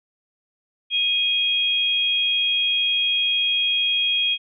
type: tone pair together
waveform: sine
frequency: 2489 / 3269 Hz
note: D#7 / G#7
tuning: 0 / -28 cents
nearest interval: perfect fourth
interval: 472 cents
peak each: -24 / -19 dBFS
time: 0.9-4.38 s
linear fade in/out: 50 ms
effects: none